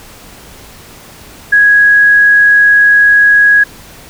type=tone; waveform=sine; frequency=1661.2 Hz; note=G#6; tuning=in tune; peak=-3 dBFS; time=1.52-3.64 s; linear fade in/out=10 ms; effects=pink hiss -35 dBFS RMS until 4.09 s